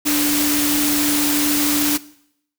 sine tone in noise, 293.7 Hz, D4, in tune, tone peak -18 dBFS, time 0.05-1.98 s, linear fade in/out 20 ms, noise white, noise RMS -20 dBFS, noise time 0.05-1.98 s, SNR -1 dB, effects noise-tail reverb RT60 0.7 s tail -19 dB re dry

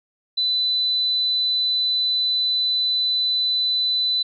sine tone, 4000 Hz, B7, 21 cents sharp, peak -18 dBFS, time 0.37-4.23 s, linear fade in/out 10 ms, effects none

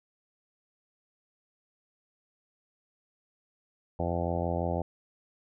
harmonic tone, 85.9 Hz, F2, 28 cents flat, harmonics 1 / 2 / 3 / 4 / 5 / 6 / 7 / 8 / 9 / 10, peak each -33 / -35 / -39 / -38 / -41 / -36 / -36 / -38 / -38 / -43 dBFS, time 3.99-4.82 s, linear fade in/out 5 ms, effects none

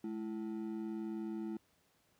triangle ring-modulated tone, 273.2 Hz, C#4, 25 cents flat, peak -33 dBFS, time 0.04-1.57 s, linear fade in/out 2 ms, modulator 59.5 Hz, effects pink hiss -73 dBFS RMS until 2.19 s + high-pass 80 Hz 12 dB/octave

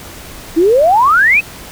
sine exponential sweep, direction up, 311.1 to 2629 Hz, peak -6 dBFS, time 0.56-1.41 s, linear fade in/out 20 ms, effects pink hiss -32 dBFS RMS until 1.71 s

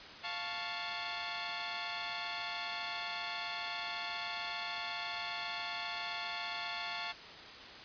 10% pulse chord, F augmented, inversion none, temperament equal, 698.5 / 880 / 1108.7 Hz, F5 / A5 / C#6, 0 / 0 / 0 cents, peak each -33 / -33 / -34 dBFS, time 0.23-7.13 s, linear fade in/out 20 ms, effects white hiss -49 dBFS RMS until 7.84 s + resampled to 11025 Hz

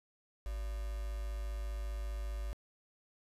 sine tone with quantisation, 52.5 Hz, G#1, 19 cents sharp, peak -36 dBFS, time 0.46-2.53 s, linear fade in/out 0 ms, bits 8, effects resampled to 32000 Hz

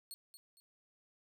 20% pulse tone with echo, 4338 Hz, C#8, 38 cents flat, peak -39 dBFS, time 0.11-0.14 s, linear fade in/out 0 ms, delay 230 ms, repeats 2, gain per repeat -9 dB, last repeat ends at 0.6 s, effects none

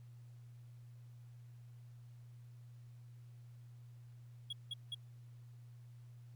triangle tone bursts, 3322 Hz, G#7, in tune, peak -38 dBFS, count 3, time 4.5-4.947 s, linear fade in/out 5 ms, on 29 ms, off 180 ms, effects added 120 Hz sine -53 dBFS peak until 6.35 s + pink hiss -75 dBFS RMS until 6.35 s

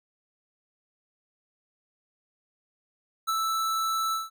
square tone with ADSR envelope, 1318.5 Hz, E6, in tune, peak -24 dBFS, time 3.27-4.3 s, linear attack 20 ms, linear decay 30 ms, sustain -2 dB, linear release 170 ms, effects none

